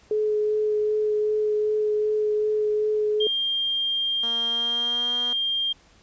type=tone with vibrato; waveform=sine; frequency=425.1 Hz; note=G#4; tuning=40 cents sharp; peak=-20 dBFS; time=0.11-3.27 s; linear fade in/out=2 ms; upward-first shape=sine; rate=2.6 Hz; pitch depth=10 cents each way
type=tone; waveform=sine; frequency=3200 Hz; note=G7; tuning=35 cents sharp; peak=-22 dBFS; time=3.2-5.73 s; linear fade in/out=10 ms
type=tone with pitch glide; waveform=10% pulse; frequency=232.3 to 242.7 Hz; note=A#3 to B3; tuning=-6 to -30 cents; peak=-28 dBFS; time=4.23-5.33 s; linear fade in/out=2 ms; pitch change=+76 cents; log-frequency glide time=4.49-5.15 s
effects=pink hiss -56 dBFS RMS until 6.02 s + resampled to 16000 Hz